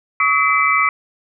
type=tone cluster; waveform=sine; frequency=1132 / 1276 / 2035 / 2314 Hz; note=C#6 / D#6 / C7 / D7; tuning=+36 / +43 / -49 / -26 cents; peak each=-18 dBFS; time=0.2-0.89 s; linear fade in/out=2 ms; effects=none